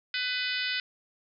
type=harmonic tone with a mistuned harmonic; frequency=500 Hz; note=B4; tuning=21 cents sharp; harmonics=3 / 4 / 5 / 6 / 7 / 8 / 9 / 10; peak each=-34 / -35 / -36 / -37 / -37 / -38 / -39 / -39 dBFS; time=0.14-0.8 s; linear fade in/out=2 ms; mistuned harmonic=7; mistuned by=+24 cents; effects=none